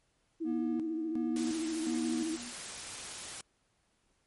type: tone with vibrato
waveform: sine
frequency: 320.8 Hz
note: E4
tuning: 47 cents flat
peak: -32 dBFS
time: 0.4-2.37 s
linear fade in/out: 20 ms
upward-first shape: sine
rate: 14 Hz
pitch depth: 58 cents each way
type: tone with tremolo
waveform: triangle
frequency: 241.3 Hz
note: B3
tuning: 40 cents flat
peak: -31 dBFS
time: 0.44-2.53 s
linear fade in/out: 50 ms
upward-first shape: square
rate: 1.4 Hz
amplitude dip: 75%
type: noise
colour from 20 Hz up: white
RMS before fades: -42 dBFS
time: 1.36-3.41 s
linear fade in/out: 2 ms
effects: pink hiss -74 dBFS RMS until 4.26 s + MP3 48 kbps